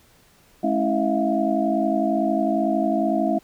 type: tone cluster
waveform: sine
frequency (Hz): 211.6 / 273.9 / 327.2 / 651 / 702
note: G#3 / C#4 / E4 / E5 / F5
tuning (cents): +33 / -21 / -13 / -22 / +9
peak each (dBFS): -25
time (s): 0.63-3.39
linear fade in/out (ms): 10
effects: pink hiss -56 dBFS RMS until 3.43 s